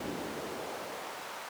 brown noise with high-pass filter sweep, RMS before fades -40 dBFS, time 0-1.49 s, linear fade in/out 5 ms, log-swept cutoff 270 to 930 Hz, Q 1.1, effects none

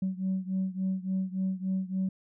sine beating tone pair, 187.7 / 191.2 Hz, F#3 / G3, +25 / -43 cents, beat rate 3.5 Hz, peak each -29 / -31 dBFS, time 0.02-2.09 s, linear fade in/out 5 ms, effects tanh soft clip ceiling -23 dBFS

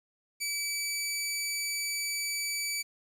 15% pulse tone, 2300 Hz, D7, 37 cents flat, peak -24 dBFS, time 0.4-2.83 s, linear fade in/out 20 ms, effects 10-bit

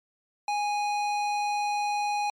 square tone, 827 Hz, G#5, 8 cents flat, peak -26 dBFS, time 0.48-2.3 s, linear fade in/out 2 ms, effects low-pass 6000 Hz 12 dB/octave + MP3 96 kbps

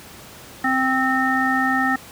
harmonic tone, 261.6 Hz, C4, in tune, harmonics 1 / 3 / 5 / 7, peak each -22 / -23 / -24 / -21 dBFS, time 0.64-1.96 s, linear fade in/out 5 ms, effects pink hiss -41 dBFS RMS until 2.11 s + high-pass 80 Hz 12 dB/octave

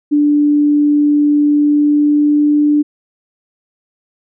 sine tone with pitch glide, 293.7 to 295.7 Hz, D4 to D4, 0 to +12 cents, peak -8 dBFS, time 0.11-2.83 s, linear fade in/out 20 ms, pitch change +12 cents, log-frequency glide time 1.51-2.58 s, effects none

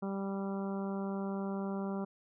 harmonic tone, 196 Hz, G3, in tune, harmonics 1 / 2 / 3 / 4 / 5 / 6 / 7, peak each -35 / -41 / -45 / -47 / -49 / -51 / -52 dBFS, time 0.02-2.05 s, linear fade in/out 10 ms, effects none

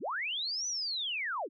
sine linear two-way sweep, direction up then down, 126.9 to 6050 to 223.8 Hz, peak -32 dBFS, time 0-1.49 s, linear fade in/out 50 ms, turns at 0.67 s, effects none

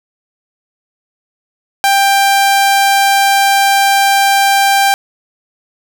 sawtooth tone, 790 Hz, G5, 13 cents sharp, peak -4 dBFS, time 1.84-4.94 s, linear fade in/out 0 ms, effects none

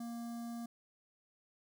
square tone with notch filter, 234.3 Hz, A#3, 9 cents sharp, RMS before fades -43 dBFS, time 0-0.66 s, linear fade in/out 5 ms, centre 2500 Hz, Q 0.55, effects none

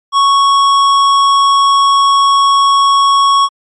sine tone with tanh clipping, 1108.7 Hz, C#6, in tune, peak -8 dBFS, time 0.12-3.49 s, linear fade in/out 50 ms, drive 17 dB, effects low-pass 8000 Hz 12 dB/octave + MP3 48 kbps

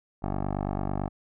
10% pulse tone with low-pass filter, 49 Hz, G1, in tune, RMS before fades -30 dBFS, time 0.22-1.09 s, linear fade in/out 20 ms, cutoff 880 Hz, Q 2, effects none

